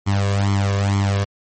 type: tone with flanger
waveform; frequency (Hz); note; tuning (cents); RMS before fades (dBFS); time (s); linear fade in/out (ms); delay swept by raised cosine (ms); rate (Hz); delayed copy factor
sawtooth; 99.6; G2; +28; -18; 0.06-1.25; 20; 0.92 to 1.83; 2.2; +0.85
effects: MP3 32 kbps